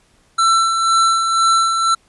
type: tone with tremolo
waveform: square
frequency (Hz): 1340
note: E6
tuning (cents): +28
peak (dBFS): -11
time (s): 0.38-1.95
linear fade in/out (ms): 10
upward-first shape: sine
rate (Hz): 2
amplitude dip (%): 45
effects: pink hiss -56 dBFS RMS until 2.08 s + resampled to 24000 Hz